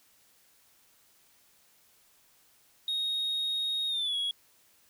sine tone with pitch glide, 3742 to 3334 Hz, A#7 to G#7, +6 to +6 cents, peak -26 dBFS, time 2.88-4.31 s, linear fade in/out 2 ms, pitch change -200 cents, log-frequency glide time 3.88-4.16 s, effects tanh soft clip ceiling -27 dBFS + white hiss -64 dBFS RMS until 4.89 s

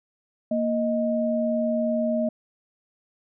sine tone pair together, 233.1 / 624.1 Hz, A#3 / D#5, 0 / +5 cents, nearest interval octave + perfect fourth, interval 1705 cents, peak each -24 / -24 dBFS, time 0.51-2.29 s, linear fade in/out 5 ms, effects none

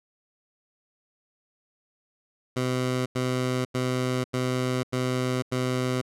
15% pulse tone bursts, 127.2 Hz, C3, 48 cents flat, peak -18 dBFS, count 6, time 2.56-6.015 s, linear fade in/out 10 ms, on 500 ms, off 91 ms, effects low-pass 10000 Hz 12 dB/octave

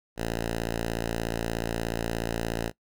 5% pulse tone, 56.8 Hz, A#1, 44 cents flat, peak -17 dBFS, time 0.16-2.72 s, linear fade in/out 50 ms, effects noise-tail reverb RT60 0.1 s tail -20 dB re dry

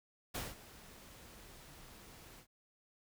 pink noise with ADSR envelope, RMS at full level -39 dBFS, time 0.34-2.47 s, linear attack 14 ms, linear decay 190 ms, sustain -17 dB, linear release 82 ms, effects none

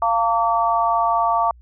sine tone cluster, 693 / 908 / 1148 Hz, F5 / A#5 / D6, -14 / -46 / -40 cents, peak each -20 dBFS, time 0.02-1.51 s, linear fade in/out 2 ms, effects added 60 Hz sine -44 dBFS peak until 1.61 s

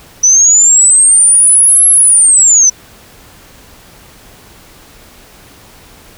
sine linear two-way sweep, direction up then down, 5920 to 11175 to 5920 Hz, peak -3 dBFS, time 0.23-2.7 s, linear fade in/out 10 ms, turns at 1.88 s, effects pink hiss -39 dBFS RMS until 6.17 s

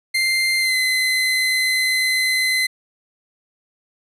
30% pulse tone with pitch glide, 2093 to 2042 Hz, C7 to C7, 0 to -43 cents, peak -14 dBFS, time 0.14-2.67 s, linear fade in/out 10 ms, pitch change -43 cents, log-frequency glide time 0.59-0.76 s, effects resampled to 32000 Hz

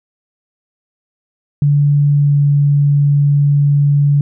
sine tone with pitch glide, 144.5 to 143.58 Hz, D3 to D3, -28 to -39 cents, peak -8 dBFS, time 1.62-4.21 s, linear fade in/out 2 ms, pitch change -11 cents, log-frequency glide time 2.14-2.36 s, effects none

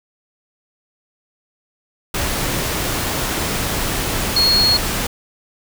sine tone in noise, 4310 Hz, C#8, 49 cents flat, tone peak -12 dBFS, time 4.36-4.77 s, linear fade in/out 5 ms, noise pink, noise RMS -21 dBFS, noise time 2.14-5.07 s, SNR +6 dB, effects none

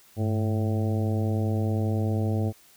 harmonic tone with a mistuned harmonic, 110 Hz, A2, in tune, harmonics 1 / 2 / 3 / 4 / 5 / 6 / 7, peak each -24 / -30 / -34 / -36 / -38 / -40 / -41 dBFS, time 0.16-2.53 s, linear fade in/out 50 ms, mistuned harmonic 1, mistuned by -120 cents, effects white hiss -56 dBFS RMS until 2.76 s

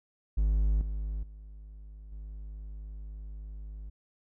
triangle tone with level steps, 51.7 Hz, G#1, 7 cents flat, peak -21 / -29 / -42 / -37 dBFS, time 0.37-3.9 s, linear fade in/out 10 ms, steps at 0.81 / 1.23 / 2.12 s, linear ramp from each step 2 ms, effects none

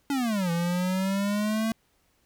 square exponential two-way sweep, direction down then up, 288.8 to 167.8 to 225.8 Hz, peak -25 dBFS, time 0.1-1.72 s, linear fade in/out 2 ms, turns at 0.51 s, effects pink hiss -68 dBFS RMS until 2.25 s

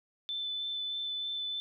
sine tone with vibrato, 3520 Hz, A7, in tune, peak -33 dBFS, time 0.29-1.6 s, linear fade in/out 0 ms, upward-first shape sine, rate 3.2 Hz, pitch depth 9 cents each way, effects none

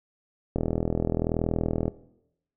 click train, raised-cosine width 2 ms, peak -12 dBFS, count 55, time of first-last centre 0.56-1.88 s, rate 40.9 Hz, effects noise-tail reverb RT60 0.8 s tail -18 dB re dry

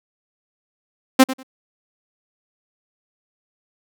sawtooth tone with echo, 262.3 Hz, C4, 4 cents sharp, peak -3 dBFS, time 1.19-1.24 s, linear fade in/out 10 ms, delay 96 ms, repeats 2, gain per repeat -15 dB, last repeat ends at 1.432 s, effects none

